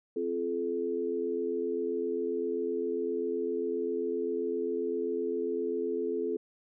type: chord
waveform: sine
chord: F major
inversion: second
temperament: equal with one note detuned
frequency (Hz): 261.6 / 349.2 / 429.2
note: C4 / F4 / A4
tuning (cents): 0 / 0 / -43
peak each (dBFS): -37 / -34 / -31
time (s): 0.16-6.37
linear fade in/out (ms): 5
effects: none